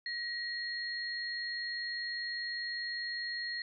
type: tone pair together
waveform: sine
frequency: 1900 / 4265 Hz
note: A#6 / C8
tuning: +33 / +32 cents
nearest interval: octave + major second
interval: 1399 cents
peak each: -37 / -39 dBFS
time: 0.06-3.62 s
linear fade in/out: 2 ms
effects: none